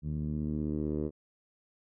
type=tone with low-pass filter sweep; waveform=10% pulse; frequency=75.7 Hz; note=D#2; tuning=47 cents flat; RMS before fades=-33 dBFS; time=0.02-1.11 s; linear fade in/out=50 ms; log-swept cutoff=160 to 440 Hz; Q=1.8; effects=none

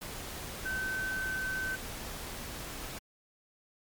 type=tone in noise; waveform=sine; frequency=1533 Hz; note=G6; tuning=39 cents flat; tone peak=-32 dBFS; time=0.65-1.76 s; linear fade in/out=10 ms; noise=pink; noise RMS=-41 dBFS; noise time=0.01-2.99 s; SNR=+6 dB; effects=MP3 96 kbps

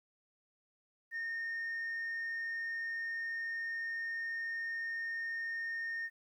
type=tone; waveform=sine; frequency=1833 Hz; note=A#6; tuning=30 cents flat; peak=-34 dBFS; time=1.11-6.1 s; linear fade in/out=50 ms; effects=tanh soft clip ceiling -34 dBFS + 12-bit

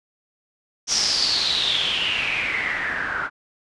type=noise with low-pass filter sweep; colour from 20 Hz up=white; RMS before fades=-23 dBFS; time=0.87-3.3 s; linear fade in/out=50 ms; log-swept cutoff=5800 to 1400 Hz; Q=8; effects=resampled to 24000 Hz

